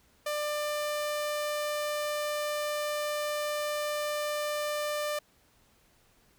sawtooth tone, 595 Hz, D5, 22 cents sharp, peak -26 dBFS, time 0.26-5.19 s, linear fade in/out 5 ms, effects pink hiss -65 dBFS RMS until 6.38 s

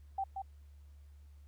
sine tone with echo, 778 Hz, G5, 13 cents flat, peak -32 dBFS, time 0.18-0.24 s, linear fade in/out 5 ms, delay 180 ms, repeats 1, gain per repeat -5 dB, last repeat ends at 0.42 s, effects added 72 Hz sine -53 dBFS peak until 1.47 s + pink hiss -75 dBFS RMS until 1.47 s

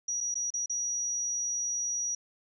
sine tone with dropouts, 5790 Hz, F#8, 38 cents flat, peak -29 dBFS, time 0.08-2.15 s, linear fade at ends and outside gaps 5 ms, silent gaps 0.206-0.209 / 0.343-0.354 / 0.504-0.538 / 0.66-0.696 s, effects none

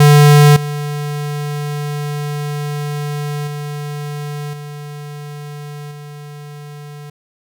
square tone with level steps, 146.8 Hz, D3, in tune, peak -5 / -20 / -23 / -28 / -31 dBFS, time 0-7.1 s, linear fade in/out 5 ms, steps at 0.56 / 3.47 / 4.53 / 5.91 s, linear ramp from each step 5 ms, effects none

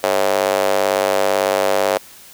square tone with high-pass filter, 49 Hz, G1, in tune, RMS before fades -17 dBFS, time 0.03-1.98 s, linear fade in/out 10 ms, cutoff 560 Hz, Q 3.2, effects white hiss -42 dBFS RMS until 2.33 s

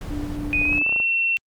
brown noise, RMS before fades -30 dBFS, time 0.01-0.79 s, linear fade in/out 2 ms
sine tone with tremolo, 293.7 Hz, D4, in tune, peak -27 dBFS, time 0.1-0.83 s, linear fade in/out 5 ms, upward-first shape sine, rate 3.6 Hz, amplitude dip 30%
sine tone with pitch glide, 2485 to 2710 Hz, D#7 to E7, -3 to +47 cents, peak -18 dBFS, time 0.53-1.37 s, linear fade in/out 0 ms, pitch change +150 cents, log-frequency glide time 0.63-0.92 s
clicks, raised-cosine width 1 ms, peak -21 dBFS, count 11, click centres 0.615 / 0.654 / 0.693 / 0.729 / 0.779 / 0.815 / 0.864 / 0.894 / 0.925 / 0.962 / 1.001 s
effects Opus 48 kbps

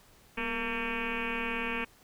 sine tone with frequency modulation, 1363 Hz, F6, 43 cents flat, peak -30 dBFS, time 0.37-1.85 s, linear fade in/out 10 ms, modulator 224 Hz, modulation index 6.1, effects pink hiss -60 dBFS RMS until 2.03 s

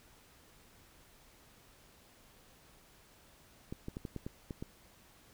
clicks, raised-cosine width 3 ms, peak -27 dBFS, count 8, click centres 3.725 / 3.884 / 3.969 / 4.052 / 4.163 / 4.265 / 4.508 / 4.625 s, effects pink hiss -62 dBFS RMS until 5.33 s

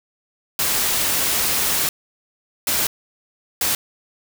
white noise bursts at uneven times, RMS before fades -20 dBFS, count 3, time 0.59-1.89 / 2.67-2.87 / 3.61-3.75 s, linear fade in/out 2 ms, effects none

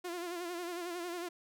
sawtooth tone with vibrato, 348.9 Hz, F4, 2 cents flat, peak -34 dBFS, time 0.04-1.29 s, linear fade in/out 10 ms, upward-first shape sine, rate 11 Hz, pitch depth 64 cents each way, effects none

